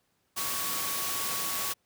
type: tone in noise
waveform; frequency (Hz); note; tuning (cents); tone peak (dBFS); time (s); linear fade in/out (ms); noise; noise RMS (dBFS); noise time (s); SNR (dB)
sine; 1120; C#6; +18; -39; 0.36-1.74; 20; white; -32; 0.36-1.74; -10
effects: pink hiss -73 dBFS RMS until 1.85 s + high-pass 80 Hz 12 dB/octave